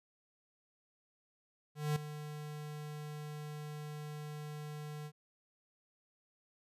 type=tone with ADSR envelope; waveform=square; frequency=150 Hz; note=D3; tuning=37 cents sharp; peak=-30 dBFS; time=1.75-5.12 s; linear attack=210 ms; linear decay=5 ms; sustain=-13 dB; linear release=61 ms; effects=resampled to 32000 Hz